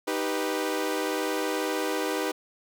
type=chord; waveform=sawtooth; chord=Eb augmented; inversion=none; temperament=equal; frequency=311.1 / 392 / 493.9 Hz; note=Eb4 / G4 / B4; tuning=0 / 0 / 0 cents; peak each=-27 dBFS; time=0.07-2.32 s; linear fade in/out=10 ms; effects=none